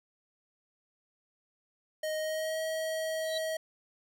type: tone with pitch glide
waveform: square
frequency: 622.3 to 637.6 Hz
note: D#5 to D#5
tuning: 0 to +42 cents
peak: -32 dBFS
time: 2.03-3.57 s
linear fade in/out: 5 ms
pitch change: +42 cents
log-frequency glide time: 2.18-2.61 s
type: tone with exponential growth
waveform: sine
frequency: 3944 Hz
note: B7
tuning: 3 cents flat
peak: -31 dBFS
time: 3.2-3.38 s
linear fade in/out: 5 ms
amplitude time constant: 38 ms
effects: none